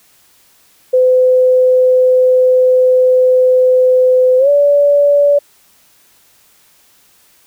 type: tone with pitch glide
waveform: sine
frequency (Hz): 509 to 574.6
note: C5 to D5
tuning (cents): -48 to -38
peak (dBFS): -6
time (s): 0.93-5.39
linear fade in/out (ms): 10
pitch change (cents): +210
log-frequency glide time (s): 4.38-4.49
effects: white hiss -50 dBFS RMS until 7.46 s